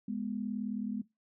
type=tone pair together; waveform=sine; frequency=207.7 / 246.7 Hz; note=G#3 / B3; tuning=0 / -2 cents; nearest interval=minor third; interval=298 cents; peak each=-35 / -37 dBFS; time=0.08-1.02 s; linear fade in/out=5 ms; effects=noise-tail reverb RT60 0.2 s tail -19 dB re dry